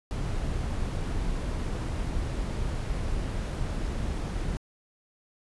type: noise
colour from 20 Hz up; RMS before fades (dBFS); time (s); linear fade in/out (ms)
brown; -30; 0.11-4.57; 0
effects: resampled to 24000 Hz